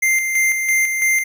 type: tone with tremolo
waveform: square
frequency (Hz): 2093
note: C7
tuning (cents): 0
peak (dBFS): -14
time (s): 0.02-1.24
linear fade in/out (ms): 10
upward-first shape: square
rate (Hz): 3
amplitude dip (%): 45
effects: none